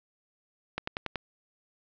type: click train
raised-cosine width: 0.3 ms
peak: -15 dBFS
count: 5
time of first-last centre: 0.78-1.157 s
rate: 10.6 Hz
effects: low-pass 5000 Hz 12 dB/octave